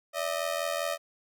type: ring-modulated tone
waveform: sawtooth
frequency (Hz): 620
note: D#5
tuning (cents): -6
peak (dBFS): -22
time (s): 0.13-0.98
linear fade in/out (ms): 50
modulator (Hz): 42.5
effects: none